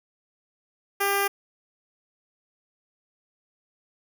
5% pulse tone with notch filter, 398.9 Hz, G4, 30 cents sharp, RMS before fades -24 dBFS, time 1-1.28 s, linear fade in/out 10 ms, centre 4000 Hz, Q 0.63, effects none

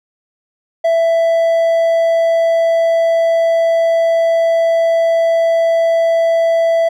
triangle tone, 663 Hz, E5, 10 cents sharp, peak -8 dBFS, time 0.84-6.89 s, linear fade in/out 10 ms, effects none

